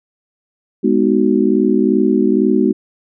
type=chord; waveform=sine; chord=G# minor seventh; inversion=none; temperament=just; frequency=207.7 / 249.2 / 311.5 / 373.8 Hz; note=G#3 / B3 / D#4 / F#4; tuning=0 / +16 / +2 / +18 cents; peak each=-16 dBFS; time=0.83-2.73 s; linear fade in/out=20 ms; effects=none